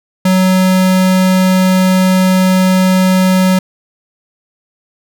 square tone, 186.2 Hz, F#3, 11 cents sharp, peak -8 dBFS, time 0.25-3.59 s, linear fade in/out 5 ms, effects none

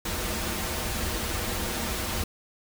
pink noise with comb filter, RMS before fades -30 dBFS, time 0.05-2.24 s, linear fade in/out 5 ms, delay 7.1 ms, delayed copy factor -0.7, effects none

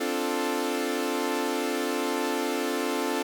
sawtooth chord, D minor seventh, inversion third, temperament equal, 261.6 / 293.7 / 349.2 / 440 Hz, C4 / D4 / F4 / A4, 0 / 0 / 0 / 0 cents, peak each -28 / -28 / -28 / -27 dBFS, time 0-3.23 s, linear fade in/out 10 ms, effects none

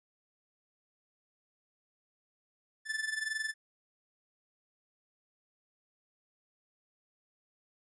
45% pulse tone with amplitude modulation, 1753 Hz, A6, 7 cents flat, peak -30 dBFS, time 2.85-3.54 s, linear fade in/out 50 ms, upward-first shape sine, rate 21.9 Hz, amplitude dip 75%, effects resampled to 24000 Hz

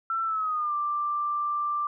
sine tone with pitch glide, 1340 to 1180.1 Hz, E6 to D6, +28 to +8 cents, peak -25 dBFS, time 0.1-1.87 s, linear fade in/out 2 ms, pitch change -220 cents, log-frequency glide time 0.24-0.74 s, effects none

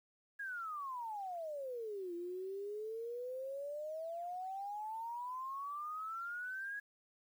sine exponential two-way sweep, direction down then up, 1672 to 341 to 1672 Hz, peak -40 dBFS, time 0.39-6.8 s, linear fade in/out 10 ms, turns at 2.14 s, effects 11-bit

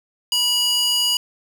square tone with high-pass filter, 971 Hz, B5, 30 cents flat, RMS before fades -19 dBFS, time 0.32-1.17 s, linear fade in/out 2 ms, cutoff 3600 Hz, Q 5.2, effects none

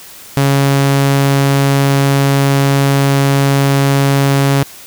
sawtooth tone, 138.59 Hz, C#3, in tune, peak -5 dBFS, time 0.37-4.63 s, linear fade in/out 0 ms, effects white hiss -35 dBFS RMS until 4.86 s

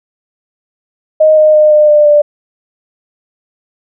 sine tone with pitch steps, 622.3 / 615.9 / 609.5 / 603.2 / 597 / 590.8 Hz, D#5 / D#5 / D#5 / D5 / D5 / D5, 0 / -18 / -36 / +46 / +28 / +10 cents, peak -3 dBFS, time 1.2-2.22 s, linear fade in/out 10 ms, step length 170 ms, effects none

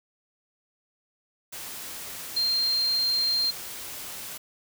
sine tone in noise, 4186 Hz, C8, in tune, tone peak -22 dBFS, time 2.36-3.51 s, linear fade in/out 10 ms, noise white, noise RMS -38 dBFS, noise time 1.52-4.38 s, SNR +13 dB, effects none

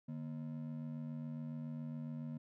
triangle ring-modulated tone, 194.1 Hz, G3, 17 cents flat, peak -36 dBFS, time 0.08-2.38 s, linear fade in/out 10 ms, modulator 43.6 Hz, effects none

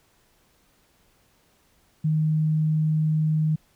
sine tone, 155.56 Hz, D#3, in tune, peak -19 dBFS, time 2.04-3.56 s, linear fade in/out 10 ms, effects pink hiss -63 dBFS RMS until 3.75 s

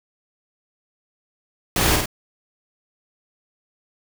pink noise with echo, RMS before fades -20 dBFS, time 1.76-1.96 s, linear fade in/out 2 ms, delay 49 ms, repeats 2, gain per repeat -3 dB, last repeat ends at 2.058 s, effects none

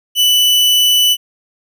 40% pulse tone, 2979 Hz, F#7, 11 cents sharp, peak -8 dBFS, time 0.15-1.17 s, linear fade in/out 50 ms, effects none

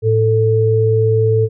sine tone pair together, 110 / 442.3 Hz, A2 / A4, 0 / +9 cents, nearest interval 2 octaves, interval 2409 cents, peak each -13 dBFS, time 0.02-1.49 s, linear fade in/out 50 ms, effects none

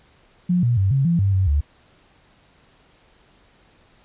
sine tone with pitch steps, 178.3 / 120.2 / 96.7 / 135.9 / 169.9 / 98.3 / 94.6 / 72.4 Hz, F3 / B2 / G2 / C#3 / F3 / G2 / F#2 / D2, +36 / -46 / -23 / -34 / -47 / +5 / +39 / -24 cents, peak -15 dBFS, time 0.49-1.61 s, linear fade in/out 10 ms, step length 140 ms, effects pink hiss -56 dBFS RMS until 4.04 s + resampled to 8000 Hz

